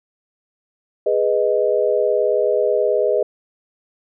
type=chord; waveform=sine; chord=G# minor; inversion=none; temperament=equal; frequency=415.3 / 493.9 / 622.3 Hz; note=G#4 / B4 / D#5; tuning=0 / 0 / 0 cents; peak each=-19 dBFS; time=1.06-3.23 s; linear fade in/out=5 ms; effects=none